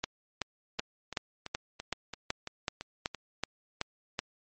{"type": "two click trains", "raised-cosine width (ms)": 0.2, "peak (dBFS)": [-13, -21], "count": [12, 8], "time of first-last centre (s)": [[0.04, 4.191], [0.79, 3.147]], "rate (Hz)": [2.65, 2.97], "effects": ["MP3 32 kbps"]}